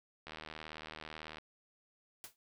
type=click train; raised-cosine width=0.3 ms; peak=-29 dBFS; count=88; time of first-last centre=0.27-1.384 s; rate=78.1 Hz
type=noise with exponential decay; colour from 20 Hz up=white; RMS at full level=-44 dBFS; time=2.24-2.36 s; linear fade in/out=0 ms; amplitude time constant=25 ms
effects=none